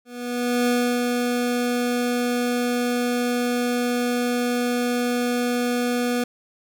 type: tone with ADSR envelope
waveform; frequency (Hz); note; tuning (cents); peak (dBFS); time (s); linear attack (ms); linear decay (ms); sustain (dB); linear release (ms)
25% pulse; 243.8; B3; -22; -14; 0.05-6.24; 620; 320; -3; 5
effects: none